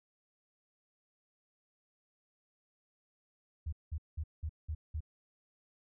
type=tone bursts; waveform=sine; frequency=77.78 Hz; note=D#2; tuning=in tune; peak=-34 dBFS; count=6; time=3.66-5.006 s; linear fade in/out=10 ms; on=66 ms; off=190 ms; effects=none